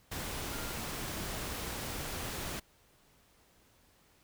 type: tone in noise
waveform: sine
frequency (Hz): 1396.9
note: F6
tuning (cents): 0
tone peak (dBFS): -47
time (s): 0.52-0.73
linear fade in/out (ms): 10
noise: pink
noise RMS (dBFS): -39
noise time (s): 0.11-2.6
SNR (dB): -11
effects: pink hiss -66 dBFS RMS until 4.23 s